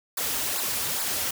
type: noise with flanger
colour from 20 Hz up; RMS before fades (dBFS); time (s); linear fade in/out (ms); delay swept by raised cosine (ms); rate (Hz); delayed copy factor
white; -28; 0.17-1.31; 5; 0.32 to 6.12; 2.4; -1
effects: none